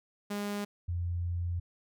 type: tone pair in turn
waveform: sawtooth / sine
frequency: 204.5 / 87.01 Hz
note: G#3 / F2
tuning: -26 / -6 cents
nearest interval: octave + minor third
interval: 1480 cents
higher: first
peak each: -29 / -30 dBFS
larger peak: first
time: 0.3-0.65 / 0.88-1.6 s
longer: second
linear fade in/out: 10 ms
effects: none

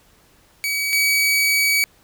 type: tone pair in turn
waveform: sawtooth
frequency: 2272 / 2272 Hz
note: C#7 / C#7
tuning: +42 / +42 cents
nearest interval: unison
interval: 0 cents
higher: neither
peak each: -17 / -12 dBFS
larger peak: second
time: 0.64-0.93 / 0.93-1.84 s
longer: second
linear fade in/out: 0 ms
effects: pink hiss -55 dBFS RMS until 2.03 s

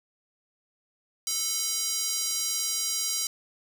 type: tone with high-pass filter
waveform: square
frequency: 439 Hz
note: A4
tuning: 4 cents flat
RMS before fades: -29 dBFS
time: 1.27-3.27 s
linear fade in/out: 2 ms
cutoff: 5600 Hz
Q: 1.9
effects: 9-bit

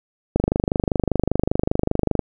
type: click train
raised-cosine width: 2 ms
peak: -4 dBFS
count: 47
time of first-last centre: 0.36-2.193 s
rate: 25.1 Hz
effects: none

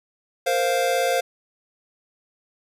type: chord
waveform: square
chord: Bb suspended second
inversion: none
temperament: equal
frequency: 466.2 / 523.3 / 698.5 Hz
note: Bb4 / C5 / F5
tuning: 0 / 0 / 0 cents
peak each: -28 / -23 / -24 dBFS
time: 0.46-1.21 s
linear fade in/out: 10 ms
effects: resampled to 32000 Hz

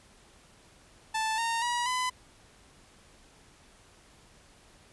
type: tone with pitch steps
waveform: sawtooth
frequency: 880 / 920.6 / 963 / 1007.4 Hz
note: A5 / A#5 / B5 / B5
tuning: 0 / -22 / -44 / +34 cents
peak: -24 dBFS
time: 1.14-2.1 s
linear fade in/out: 10 ms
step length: 240 ms
effects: pink hiss -58 dBFS RMS until 4.92 s + resampled to 24000 Hz

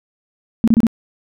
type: tone bursts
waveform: sine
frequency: 226.8 Hz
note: A#3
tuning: 47 cents flat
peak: -8 dBFS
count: 4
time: 0.64-0.868 s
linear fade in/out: 0 ms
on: 36 ms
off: 28 ms
effects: none

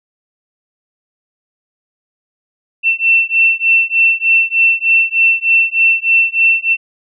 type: beating tone pair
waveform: sine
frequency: 2689 / 2692.3 Hz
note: E7 / E7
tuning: +34 / +36 cents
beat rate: 3.3 Hz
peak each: -12 dBFS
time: 2.83-6.77 s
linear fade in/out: 50 ms
effects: none

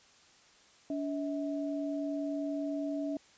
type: tone pair together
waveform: sine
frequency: 286.6 / 643.4 Hz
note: D4 / E5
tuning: -42 / -42 cents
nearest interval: octave + major second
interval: 1400 cents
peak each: -33 / -38 dBFS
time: 0.9-3.17 s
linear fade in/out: 2 ms
effects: white hiss -61 dBFS RMS until 3.37 s + resampled to 16000 Hz

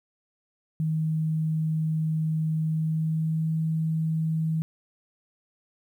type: tone with pitch glide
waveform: sine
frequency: 157.9 to 159.83 Hz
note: D#3 to D#3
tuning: +26 to +47 cents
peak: -23 dBFS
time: 0.8-4.62 s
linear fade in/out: 0 ms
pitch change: +21 cents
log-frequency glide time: 2.58-3.54 s
effects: 10-bit

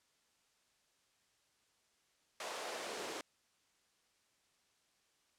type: noise with high-pass filter sweep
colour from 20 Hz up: pink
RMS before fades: -43 dBFS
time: 2.4-3.21 s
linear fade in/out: 2 ms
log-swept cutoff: 640 to 370 Hz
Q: 1.7
effects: white hiss -75 dBFS RMS until 5.38 s + low-pass 8000 Hz 12 dB/octave

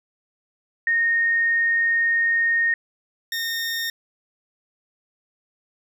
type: tone pair in turn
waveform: sine / 20% pulse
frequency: 1849 / 1835.2 Hz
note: A#6 / A#6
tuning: -15 / -28 cents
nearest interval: unison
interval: 13 cents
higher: first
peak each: -17 / -19 dBFS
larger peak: first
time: 0.87-2.74 / 3.32-3.9 s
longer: first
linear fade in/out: 2 ms
effects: none

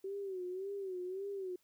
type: tone with vibrato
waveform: sine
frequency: 380 Hz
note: F#4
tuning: 46 cents sharp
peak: -38 dBFS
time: 0.04-1.56 s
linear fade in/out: 5 ms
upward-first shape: sine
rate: 1.8 Hz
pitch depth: 97 cents each way
effects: white hiss -75 dBFS RMS until 1.63 s

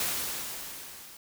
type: noise with level ramp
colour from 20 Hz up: white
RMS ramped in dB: -29 to -49 dBFS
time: 0-1.17 s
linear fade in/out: 2 ms
effects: none

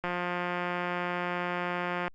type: click train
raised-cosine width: 0.5 ms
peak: -17 dBFS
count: 362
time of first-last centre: 0.04-2.08 s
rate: 177 Hz
effects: Opus 48 kbps

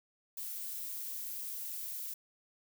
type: noise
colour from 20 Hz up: violet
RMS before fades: -41 dBFS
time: 0.37-2.14 s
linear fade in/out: 5 ms
effects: none

